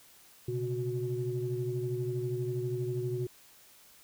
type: tone cluster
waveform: sine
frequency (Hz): 123 / 135.4 / 366.3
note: B2 / C#3 / F#4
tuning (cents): -7 / -40 / -17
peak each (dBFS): -34 / -38 / -33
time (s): 0.48-3.27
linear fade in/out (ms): 5
effects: tanh soft clip ceiling -21 dBFS + white hiss -58 dBFS RMS until 4.03 s